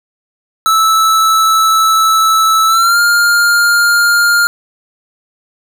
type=tone with pitch glide; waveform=square; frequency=1312 to 1406.2 Hz; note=E6 to F6; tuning=-9 to +11 cents; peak=-8 dBFS; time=0.66-4.47 s; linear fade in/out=0 ms; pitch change=+120 cents; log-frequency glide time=2.67-2.99 s; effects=none